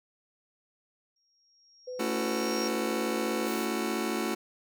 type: tone with exponential growth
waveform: sine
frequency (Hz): 5588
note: F8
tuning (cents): 0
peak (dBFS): -33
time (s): 1.16-2.68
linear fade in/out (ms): 5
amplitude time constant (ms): 330
type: tone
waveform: sine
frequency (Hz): 503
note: B4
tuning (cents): +32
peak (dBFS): -35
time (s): 1.87-3.48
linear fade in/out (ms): 10
type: chord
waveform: sawtooth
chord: F# minor seventh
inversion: first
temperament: just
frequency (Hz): 222 / 277.5 / 333 / 370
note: A3 / C#4 / E4 / F#4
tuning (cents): +16 / +2 / +18 / 0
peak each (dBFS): -29 / -33 / -30 / -30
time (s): 1.99-4.35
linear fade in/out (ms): 10
type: noise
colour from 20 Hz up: white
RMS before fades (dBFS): -44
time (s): 3.45-3.66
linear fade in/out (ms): 20
effects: none